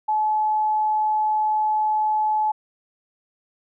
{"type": "tone", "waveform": "sine", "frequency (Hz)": 858, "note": "A5", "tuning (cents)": -44, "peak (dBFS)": -18, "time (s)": [0.08, 2.52], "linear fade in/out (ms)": 10, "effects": []}